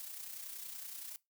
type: noise with amplitude modulation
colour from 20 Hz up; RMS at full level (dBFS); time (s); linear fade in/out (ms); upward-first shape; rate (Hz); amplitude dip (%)
blue; -44; 0-1.16; 0; sine; 30.6; 50
effects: noise-tail reverb RT60 0.2 s tail -21 dB re dry